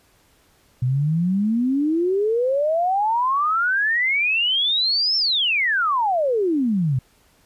sine exponential two-way sweep, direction up then down, 121.7 to 5420 to 121.7 Hz, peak -17 dBFS, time 0.82-6.99 s, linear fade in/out 5 ms, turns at 5.17 s, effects pink hiss -58 dBFS RMS until 7.45 s + resampled to 32000 Hz

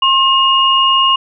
sine tone pair together, 1068.7 / 2853 Hz, C6 / F7, +36 / +36 cents, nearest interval octave + perfect fourth, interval 1700 cents, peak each -11 dBFS, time 0.02-1.16 s, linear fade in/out 5 ms, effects none

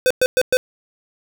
square tone bursts, 509 Hz, C5, 48 cents flat, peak -13 dBFS, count 4, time 0.06-0.57 s, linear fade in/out 0 ms, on 45 ms, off 110 ms, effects none

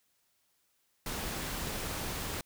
pink noise, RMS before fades -37 dBFS, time 1.06-2.41 s, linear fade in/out 2 ms, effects white hiss -74 dBFS RMS until 2.45 s

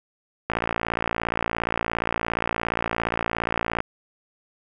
click train, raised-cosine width 0.5 ms, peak -8 dBFS, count 190, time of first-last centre 0.5-3.804 s, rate 57.2 Hz, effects none

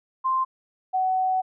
sine tone pair in turn, 1046.5 / 749.4 Hz, C6 / F#5, 0 / +22 cents, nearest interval tritone, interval 578 cents, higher first, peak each -20 dBFS, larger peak neither, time 0.24-0.45 / 0.93-1.42 s, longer second, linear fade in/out 20 ms, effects none

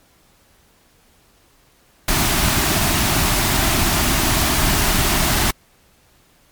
pink band-stop noise, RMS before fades -17 dBFS, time 2.08-5.51 s, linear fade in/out 5 ms, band 410 to 590 Hz, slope 96 dB/octave, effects pink hiss -55 dBFS RMS until 6.51 s + MP3 96 kbps

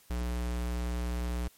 square tone, 60.2 Hz, B1, 44 cents flat, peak -31 dBFS, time 0.1-1.48 s, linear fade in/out 5 ms, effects white hiss -61 dBFS RMS until 1.57 s + MP3 64 kbps

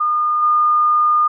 sine tone with level steps, 1217 Hz, D#6, 39 cents flat, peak -14 / -11 dBFS, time 0-1.28 s, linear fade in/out 10 ms, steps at 0.42 s, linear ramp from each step 10 ms, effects none

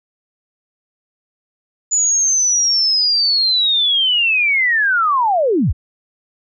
sine linear sweep, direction down, 6990 to 36.5 Hz, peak -12 dBFS, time 1.91-5.73 s, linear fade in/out 20 ms, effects none

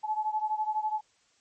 sine beating tone pair, 856 / 868 Hz, A5 / A5, -48 / -24 cents, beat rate 12 Hz, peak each -29 / -32 dBFS, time 0.03-1.01 s, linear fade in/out 20 ms, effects white hiss -67 dBFS RMS until 1.4 s + MP3 32 kbps

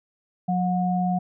sine tone pair together, 181.3 / 725.2 Hz, F#3 / F#5, -35 / -35 cents, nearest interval 2 octaves, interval 2400 cents, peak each -22 / -25 dBFS, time 0.48-1.19 s, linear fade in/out 10 ms, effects none

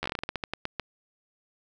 slowing click train, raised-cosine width 0.3 ms, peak -14 dBFS, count 15, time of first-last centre 0.03-0.797 s, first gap 12 ms, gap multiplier 1.21, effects none

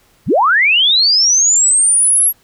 sine linear sweep, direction up, 58.27 to 11510 Hz, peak -8 dBFS, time 0.26-2.33 s, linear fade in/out 50 ms, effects pink hiss -53 dBFS RMS until 2.43 s

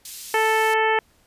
white band-pass noise, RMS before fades -37 dBFS, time 0.05-0.74 s, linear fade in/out 2 ms, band 3700 to 12000 Hz, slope 12 dB/octave
harmonic tone, 440 Hz, A4, in tune, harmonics 1 / 2 / 3 / 4 / 5 / 6 / 7, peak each -22 / -21 / -29 / -24 / -27 / -32 / -34 dBFS, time 0.34-0.99 s, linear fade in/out 2 ms
effects pink hiss -60 dBFS RMS until 1.26 s + resampled to 32000 Hz

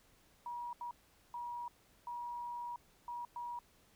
sine tone bursts at uneven times, 959 Hz, A#5, 49 cents sharp, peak -40 dBFS, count 6, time 0.46-0.73 / 0.81-0.91 / 1.34-1.68 / 2.07-2.76 / 3.08-3.25 / 3.36-3.59 s, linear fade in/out 2 ms, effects pink hiss -68 dBFS RMS until 3.95 s

